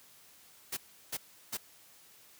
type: noise bursts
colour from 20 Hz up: white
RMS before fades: -36 dBFS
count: 3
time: 0.72-1.573 s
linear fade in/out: 10 ms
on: 51 ms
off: 350 ms
effects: white hiss -59 dBFS RMS until 2.39 s + high-pass 60 Hz 12 dB/octave